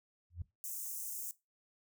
sine tone with exponential growth, 85.9 Hz, F2, 28 cents flat, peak -34 dBFS, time 0.3-0.42 s, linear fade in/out 5 ms, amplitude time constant 26 ms
white high-pass noise, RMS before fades -42 dBFS, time 0.64-1.31 s, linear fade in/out 0 ms, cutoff 6200 Hz, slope 48 dB/octave
effects noise-tail reverb RT60 0.2 s tail -18 dB re dry

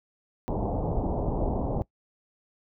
pink low-pass noise, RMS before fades -28 dBFS, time 0.48-1.82 s, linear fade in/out 0 ms, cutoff 880 Hz, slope 48 dB/octave, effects noise-tail reverb RT60 0.1 s tail -20 dB re dry

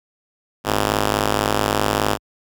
5% pulse ring-modulated tone, 103.83 Hz, G#2, in tune, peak -3 dBFS, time 0.64-2.18 s, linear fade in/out 50 ms, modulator 178 Hz, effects high-pass 60 Hz 12 dB/octave

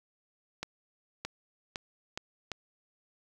accelerating click train, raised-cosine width 0.2 ms, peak -18 dBFS, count 5, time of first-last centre 0.63-2.517 s, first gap 620 ms, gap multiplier 0.82, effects 10-bit

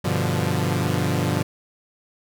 sawtooth chord, G dominant seventh, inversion none, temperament equal, 98 / 123.47 / 146.83 / 174.61 Hz, G2 / B2 / D3 / F3, 0 / 0 / 0 / 0 cents, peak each -22 dBFS, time 0.04-1.43 s, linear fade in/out 10 ms, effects none

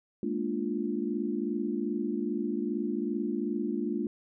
sine chord, Bb dominant seventh, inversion third, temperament equal with one note detuned, 210.6 / 233.1 / 293.7 / 349.2 Hz, Ab3 / Bb3 / D4 / F4, +24 / 0 / 0 / 0 cents, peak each -34 dBFS, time 0.23-4.07 s, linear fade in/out 2 ms, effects none

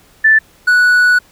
sine / triangle tone pair in turn, 1760 / 1474.9 Hz, A6 / F#6, 0 / -6 cents, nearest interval minor third, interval 306 cents, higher first, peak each -5 dBFS, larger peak neither, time 0.24-0.39 / 0.67-1.19 s, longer second, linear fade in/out 10 ms, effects pink hiss -48 dBFS RMS until 1.31 s

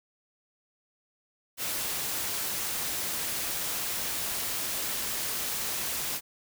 white noise, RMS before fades -32 dBFS, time 1.57-6.21 s, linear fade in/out 50 ms, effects none

